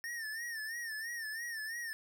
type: tone with vibrato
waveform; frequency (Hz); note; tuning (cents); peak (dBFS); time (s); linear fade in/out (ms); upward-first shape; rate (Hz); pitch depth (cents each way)
square; 1813; A#6; -49; -39; 0.04-1.93; 0; sine; 3; 90
effects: none